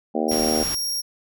harmonic tone, 78.1 Hz, D#2, 7 cents sharp, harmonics 3 / 4 / 5 / 6 / 7 / 8 / 9 / 10, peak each -26 / -27 / -28 / -29 / -29 / -30 / -31 / -31 dBFS, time 0.14-0.64 s, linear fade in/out 20 ms
sawtooth tone, 5588 Hz, F8, in tune, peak -21 dBFS, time 0.28-1.02 s, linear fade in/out 20 ms
pink noise, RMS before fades -32 dBFS, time 0.31-0.75 s, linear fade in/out 5 ms
effects none

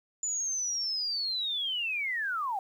sine linear sweep, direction down, 7040 to 740 Hz, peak -29 dBFS, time 0.23-2.59 s, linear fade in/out 2 ms, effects 10-bit

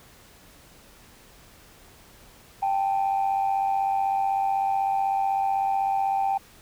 sine tone pair together, 784 / 880 Hz, G5 / A5, 0 / 0 cents, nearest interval major second, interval 200 cents, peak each -21 / -28 dBFS, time 2.62-6.38 s, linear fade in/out 10 ms, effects tanh soft clip ceiling -17 dBFS + pink hiss -52 dBFS RMS until 6.61 s

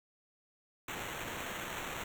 blue noise with sample-and-hold, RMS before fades -41 dBFS, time 0.88-2.04 s, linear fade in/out 5 ms, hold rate 4900 Hz, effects none

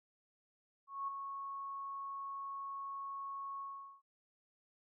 sine tone with ADSR envelope, 1102 Hz, C#6, 11 cents flat, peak -35 dBFS, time 0.87-4.02 s, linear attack 210 ms, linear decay 6 ms, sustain -6 dB, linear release 420 ms, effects none

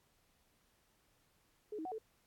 sine tone with pitch steps, 423.1 / 317.4 / 743 / 439.8 Hz, G#4 / D#4 / F#5 / A4, +32 / +35 / +7 / -1 cents, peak -40 dBFS, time 1.72-1.984 s, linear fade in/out 5 ms, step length 66 ms, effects pink hiss -74 dBFS RMS until 2.26 s + AAC 64 kbps

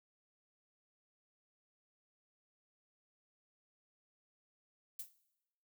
violet noise with exponential decay, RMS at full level -39 dBFS, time 4.99-5.13 s, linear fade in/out 5 ms, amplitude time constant 29 ms, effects noise-tail reverb RT60 0.9 s tail -18 dB re dry

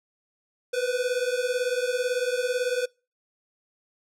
square beating tone pair, 488.4 / 506.4 Hz, B4 / B4, -19 / +43 cents, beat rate 18 Hz, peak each -28 dBFS, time 0.73-2.86 s, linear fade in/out 10 ms, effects noise-tail reverb RT60 0.3 s tail -24 dB re dry + low-pass 10000 Hz 12 dB/octave

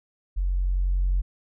sine tone with level ramp, 45.56 Hz, F#1, 26 cents flat, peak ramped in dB -21 to -18 dBFS, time 0.36-1.22 s, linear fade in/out 20 ms, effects tanh soft clip ceiling -16 dBFS

